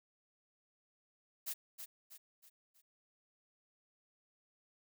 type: noise with echo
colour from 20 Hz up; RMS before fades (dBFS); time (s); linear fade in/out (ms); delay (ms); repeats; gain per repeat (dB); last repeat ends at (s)
blue; -40; 1.46-1.54; 20; 320; 4; -7; 2.82
effects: none